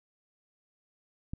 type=click; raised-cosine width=5 ms; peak=-24 dBFS; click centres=1.335 s; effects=none